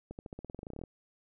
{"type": "accelerating click train", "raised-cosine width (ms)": 2, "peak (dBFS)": -29, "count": 17, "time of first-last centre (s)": [0.11, 0.837], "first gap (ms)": 79, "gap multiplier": 0.92, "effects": []}